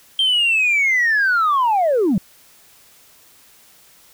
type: linear sweep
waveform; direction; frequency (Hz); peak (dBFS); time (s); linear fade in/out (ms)
sine; down; 3179 to 164.81; -12; 0.19-2.18; 2
effects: tanh soft clip ceiling -11 dBFS + white hiss -50 dBFS RMS until 4.13 s